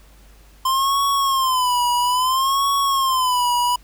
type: tone with vibrato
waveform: square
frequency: 1039 Hz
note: C6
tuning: 12 cents flat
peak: -17 dBFS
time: 0.65-3.76 s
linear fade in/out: 5 ms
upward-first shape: sine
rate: 0.6 Hz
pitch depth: 120 cents each way
effects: added 50 Hz sine -46 dBFS peak until 3.83 s + pink hiss -53 dBFS RMS until 3.83 s